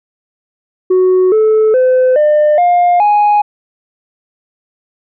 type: tone with pitch steps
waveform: sine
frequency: 370 / 435 / 511.3 / 601.1 / 706.6 / 830.6 Hz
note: F#4 / A4 / C5 / D5 / F5 / G#5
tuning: 0 / -20 / -40 / +40 / +20 / 0 cents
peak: -4 dBFS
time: 0.9-3.42 s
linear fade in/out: 10 ms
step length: 420 ms
effects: tanh soft clip ceiling -5 dBFS